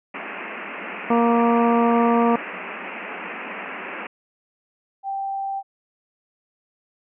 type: band-pass noise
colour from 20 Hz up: white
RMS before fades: -33 dBFS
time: 0.14-4.07 s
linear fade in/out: 5 ms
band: 180 to 2700 Hz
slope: 96 dB/octave
type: harmonic tone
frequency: 234.2 Hz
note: A#3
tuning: 8 cents sharp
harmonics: 1 / 2 / 3 / 4 / 5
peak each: -18 / -21 / -23 / -24 / -25 dBFS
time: 1.1-2.36 s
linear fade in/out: 5 ms
type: tone with vibrato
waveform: sine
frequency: 784 Hz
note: G5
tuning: in tune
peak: -24 dBFS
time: 5.03-5.63 s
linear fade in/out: 50 ms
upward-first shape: sine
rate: 20 Hz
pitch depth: 10 cents each way
effects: none

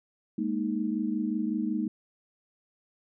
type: chord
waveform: sine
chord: Ab suspended second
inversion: none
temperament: equal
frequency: 207.7 / 233.1 / 311.1 Hz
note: Ab3 / Bb3 / Eb4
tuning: 0 / 0 / 0 cents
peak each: -31 / -31 / -31 dBFS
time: 0.38-1.88 s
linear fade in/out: 5 ms
effects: none

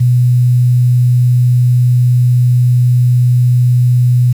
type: tone with quantisation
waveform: sine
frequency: 123.47 Hz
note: B2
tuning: in tune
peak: -6 dBFS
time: 0-4.33 s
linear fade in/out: 10 ms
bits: 6
effects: none

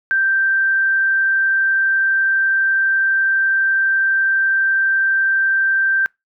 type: tone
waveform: sine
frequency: 1568 Hz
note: G6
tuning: in tune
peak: -13 dBFS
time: 0.11-6.06 s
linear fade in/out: 0 ms
effects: noise-tail reverb RT60 0.2 s tail -26 dB re dry

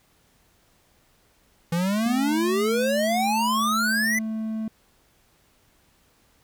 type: exponential sweep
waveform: square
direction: up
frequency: 164.81 to 2045 Hz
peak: -22 dBFS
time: 1.72-4.19 s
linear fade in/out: 5 ms
type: tone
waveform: triangle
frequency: 220 Hz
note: A3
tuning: in tune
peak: -24 dBFS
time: 2.06-4.68 s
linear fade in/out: 2 ms
effects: pink hiss -62 dBFS RMS until 6.43 s

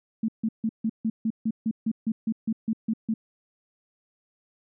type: tone bursts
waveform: sine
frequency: 222.3 Hz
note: A3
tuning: 18 cents sharp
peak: -22 dBFS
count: 15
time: 0.23-3.14 s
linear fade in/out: 5 ms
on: 54 ms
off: 150 ms
effects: none

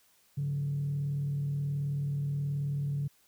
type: tone with frequency modulation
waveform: sine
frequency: 142.5 Hz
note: C#3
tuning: 48 cents sharp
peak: -28 dBFS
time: 0.37-3.08 s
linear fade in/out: 10 ms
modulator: 38.7 Hz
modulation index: 0.3
effects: tanh soft clip ceiling -25 dBFS + white hiss -66 dBFS RMS until 3.27 s

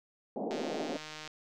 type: band-pass noise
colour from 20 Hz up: pink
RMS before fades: -36 dBFS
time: 0.36-0.97 s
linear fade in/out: 2 ms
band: 210 to 780 Hz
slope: 48 dB/octave
type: click train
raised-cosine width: 0.2 ms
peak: -26 dBFS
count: 119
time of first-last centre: 0.51-1.276 s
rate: 154 Hz
effects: none

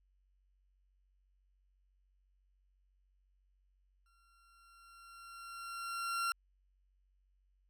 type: tone with exponential growth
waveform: 40% pulse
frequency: 1372 Hz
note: F6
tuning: 31 cents flat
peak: -31 dBFS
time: 4.06-6.32 s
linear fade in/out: 1 ms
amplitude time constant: 490 ms
effects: added 47 Hz sine -70 dBFS peak until 7.69 s + resampled to 32000 Hz

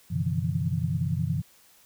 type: tone cluster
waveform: sine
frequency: 93.5 / 124.2 / 141.8 / 159.1 / 169.8 Hz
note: F#2 / B2 / C#3 / D#3 / F3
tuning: +19 / +10 / +40 / +39 / -48 cents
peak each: -31 dBFS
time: 0.1-1.42 s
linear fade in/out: 20 ms
effects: white hiss -58 dBFS RMS until 1.85 s

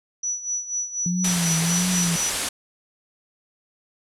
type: tone with tremolo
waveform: sine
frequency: 5910 Hz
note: F#8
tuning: 3 cents flat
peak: -22 dBFS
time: 0.23-2.3 s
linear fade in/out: 5 ms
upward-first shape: sine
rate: 4.1 Hz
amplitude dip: 75%
type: tone with vibrato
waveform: sine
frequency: 172.7 Hz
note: F3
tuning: 19 cents flat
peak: -21 dBFS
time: 1.06-2.16 s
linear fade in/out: 2 ms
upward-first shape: triangle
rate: 1.5 Hz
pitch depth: 110 cents each way
type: low-pass noise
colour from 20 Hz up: white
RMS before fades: -27 dBFS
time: 1.24-2.49 s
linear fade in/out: 5 ms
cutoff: 11000 Hz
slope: 48 dB/octave
effects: none

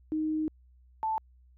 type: tone pair in turn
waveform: sine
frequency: 311.1 / 879.9 Hz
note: D#4 / A5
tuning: 0 / 0 cents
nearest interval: octave + tritone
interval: 1800 cents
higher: second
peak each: -27 dBFS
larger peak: neither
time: 0.12-0.48 / 1.03-1.18 s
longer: first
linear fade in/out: 0 ms
effects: added 62 Hz sine -56 dBFS peak until 1.57 s

